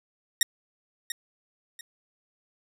10% pulse tone with echo, 1864.7 Hz, A#6, in tune, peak -9 dBFS, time 0.41-0.43 s, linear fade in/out 2 ms, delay 690 ms, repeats 2, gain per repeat -11 dB, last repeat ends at 1.81 s, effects none

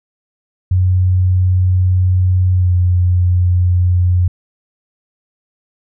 sine tone with pitch glide, 91.8 to 89.6 Hz, F#2 to F2, -13 to +45 cents, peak -9 dBFS, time 0.71-4.28 s, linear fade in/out 5 ms, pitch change -42 cents, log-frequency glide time 2.53-2.74 s, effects none

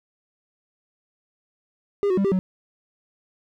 triangle tone with pitch steps, 404.3 / 368.3 / 197.2 / 392.4 / 186.1 Hz, G#4 / F#4 / G3 / G4 / F#3, -46 / -8 / +11 / +2 / +10 cents, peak -16 dBFS, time 2.03-2.39 s, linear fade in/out 0 ms, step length 72 ms, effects none

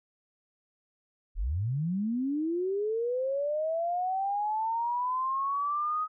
sine linear sweep, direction up, 32.7 to 1263 Hz, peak -27 dBFS, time 1.35-6.08 s, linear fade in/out 50 ms, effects none

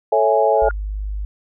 sine chord, A major seventh, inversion none, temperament equal, 440 / 554.4 / 659.3 / 830.6 Hz, A4 / C#5 / E5 / G#5, 0 / 0 / 0 / 0 cents, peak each -18 dBFS, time 0.12-0.69 s, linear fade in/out 5 ms
sine tone with exponential growth, 1419 Hz, F6, 27 cents sharp, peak -21 dBFS, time 0.53-0.71 s, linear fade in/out 1 ms, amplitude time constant 37 ms
sine tone, 50.8 Hz, G#1, 38 cents flat, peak -22 dBFS, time 0.62-1.25 s, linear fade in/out 0 ms
effects none

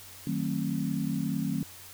sine chord, D# diminished seventh, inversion none, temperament just, 155.56 / 186.68 / 224 / 268.8 Hz, D#3 / F#3 / A3 / C4, 0 / +16 / +31 / +47 cents, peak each -33 dBFS, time 0.27-1.63 s, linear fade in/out 2 ms, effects added 92 Hz sine -56 dBFS peak until 1.93 s + white hiss -48 dBFS RMS until 1.93 s

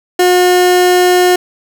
30% pulse tone, 360 Hz, F#4, 47 cents flat, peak -4 dBFS, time 0.19-1.36 s, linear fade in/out 5 ms, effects none

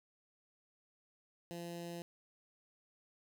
15% pulse tone with notch filter, 171.4 Hz, F3, 32 cents flat, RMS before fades -45 dBFS, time 1.51-2.02 s, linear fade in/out 0 ms, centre 1400 Hz, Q 1.3, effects none

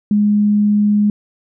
sine tone, 207.7 Hz, G#3, in tune, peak -10 dBFS, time 0.11-1.1 s, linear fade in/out 2 ms, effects none

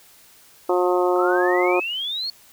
harmonic tone, 179.5 Hz, F3, 48 cents sharp, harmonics 2 / 3 / 4 / 5 / 6 / 7, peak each -19 / -23 / -25 / -27 / -29 / -30 dBFS, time 0.69-1.8 s, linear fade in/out 5 ms
sine exponential sweep, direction up, 1244.5 to 4435 Hz, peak -24 dBFS, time 1.16-2.3 s, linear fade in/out 2 ms
effects white hiss -51 dBFS RMS until 2.52 s

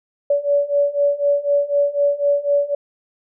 sine beating tone pair, 570 / 574 Hz, C#5 / D5, +48 / -40 cents, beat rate 4 Hz, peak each -19 / -17 dBFS, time 0.3-2.75 s, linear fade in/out 5 ms, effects none

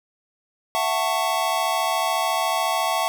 square chord, F# minor seventh, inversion third, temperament just, 666 / 740 / 888 / 1110 Hz, E5 / F#5 / A5 / C#6, +18 / 0 / +16 / +2 cents, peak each -27 dBFS, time 0.75-3.08 s, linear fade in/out 0 ms, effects none

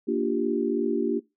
sine chord, G minor seventh, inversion first, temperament equal, 233.1 / 293.7 / 349.2 / 392 Hz, Bb3 / D4 / F4 / G4, 0 / 0 / 0 / 0 cents, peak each -28 dBFS, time 0.07-1.2 s, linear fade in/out 20 ms, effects noise-tail reverb RT60 0.2 s tail -19 dB re dry

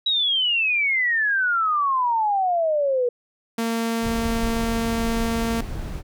sine exponential sweep, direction down, 3893 to 477.4 Hz, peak -18 dBFS, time 0.06-3.09 s, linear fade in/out 5 ms
sawtooth tone, 228.9 Hz, A#3, 31 cents flat, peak -18 dBFS, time 3.58-5.61 s, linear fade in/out 5 ms
brown noise, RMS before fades -29 dBFS, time 4.01-6.03 s, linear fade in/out 50 ms
effects none

